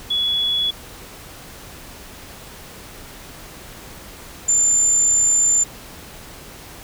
sine tone pair in turn, 3388 / 7166 Hz, G#7 / A8, +34 / +31 cents, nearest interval octave + minor second, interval 1297 cents, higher second, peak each -17 / -13 dBFS, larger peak second, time 0.1-0.71 / 4.48-5.64 s, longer second, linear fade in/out 10 ms, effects pink hiss -39 dBFS RMS until 6.83 s

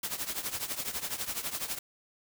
white noise with tremolo, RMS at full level -32 dBFS, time 0.03-1.79 s, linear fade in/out 5 ms, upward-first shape triangle, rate 12 Hz, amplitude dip 85%, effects none

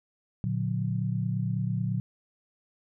sine chord, Bb augmented, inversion none, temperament just, 116.54 / 145.68 / 182.1 Hz, Bb2 / D3 / F#3, 0 / -14 / -27 cents, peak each -29 / -32 / -31 dBFS, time 0.44-2 s, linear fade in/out 0 ms, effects none

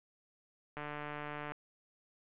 click train, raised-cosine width 0.5 ms, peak -27 dBFS, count 112, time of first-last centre 0.77-1.52 s, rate 148 Hz, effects resampled to 8000 Hz + 11-bit

